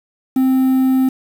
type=tone with quantisation; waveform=triangle; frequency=261.6 Hz; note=C4; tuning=in tune; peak=-9 dBFS; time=0.36-1.09 s; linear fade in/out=5 ms; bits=6; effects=none